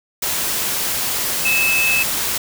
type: tone in noise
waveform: sine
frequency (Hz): 2606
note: E7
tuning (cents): -20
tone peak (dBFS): -15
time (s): 1.45-2.03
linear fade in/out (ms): 5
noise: white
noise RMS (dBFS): -21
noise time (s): 0.22-2.38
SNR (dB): +3
effects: none